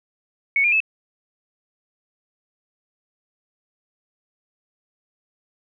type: tone with pitch steps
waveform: sine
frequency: 2217 / 2404 / 2606 Hz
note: C#7 / D7 / E7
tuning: 0 / +40 / -20 cents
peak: -15 dBFS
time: 0.56-0.803 s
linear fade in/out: 2 ms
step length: 81 ms
effects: none